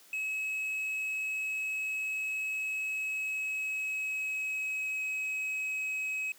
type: tone with pitch glide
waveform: triangle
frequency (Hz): 2569 to 2550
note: E7 to D#7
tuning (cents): -45 to +42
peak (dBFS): -30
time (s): 0.13-6.32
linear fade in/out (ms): 2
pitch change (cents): -13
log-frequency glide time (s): 2.85-5.11
effects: white hiss -58 dBFS RMS until 6.38 s + high-pass 150 Hz 12 dB/octave